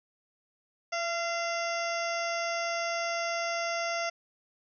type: harmonic tone with a mistuned harmonic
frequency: 687 Hz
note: F5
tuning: 29 cents flat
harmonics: 1 / 2 / 3 / 4 / 5 / 7 / 8 / 9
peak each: -32 / -36 / -36 / -41 / -48 / -43 / -42 / -43 dBFS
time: 0.92-4.1 s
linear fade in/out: 10 ms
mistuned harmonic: 1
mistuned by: -29 cents
effects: none